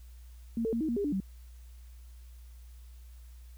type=tone with pitch steps; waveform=sine; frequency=229.8 / 447.7 / 231.4 / 314.5 / 235.9 / 404.4 / 291.6 / 192.3 Hz; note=A#3 / A4 / A#3 / D#4 / A#3 / G#4 / D4 / G3; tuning=-25 / +30 / -13 / +19 / +21 / -46 / -12 / -33 cents; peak=-28 dBFS; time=0.57-1.202 s; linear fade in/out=2 ms; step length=79 ms; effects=added 60 Hz sine -47 dBFS peak until 3.57 s + white hiss -65 dBFS RMS until 3.57 s